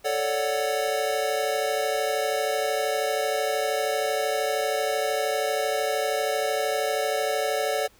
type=chord; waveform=square; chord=D major seventh; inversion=second; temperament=equal; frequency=440 / 554.4 / 587.3 / 740 Hz; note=A4 / C#5 / D5 / F#5; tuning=0 / 0 / 0 / 0 cents; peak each=-30 dBFS; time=0.04-7.88 s; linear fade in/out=20 ms; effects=pink hiss -58 dBFS RMS until 7.99 s